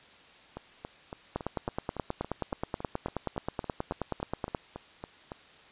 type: two click trains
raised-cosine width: 1 ms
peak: -24 / -16 dBFS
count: 18 / 31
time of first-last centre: 0.57-5.319 / 1.36-4.548 s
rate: 3.58 / 9.41 Hz
effects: white hiss -55 dBFS RMS until 5.71 s + resampled to 8000 Hz